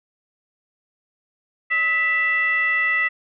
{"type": "tone with frequency modulation", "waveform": "sine", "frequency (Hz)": 1975.5, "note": "B6", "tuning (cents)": 0, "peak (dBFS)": -17, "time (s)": [1.7, 3.09], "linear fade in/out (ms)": 20, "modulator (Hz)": 690, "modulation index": 0.56, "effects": []}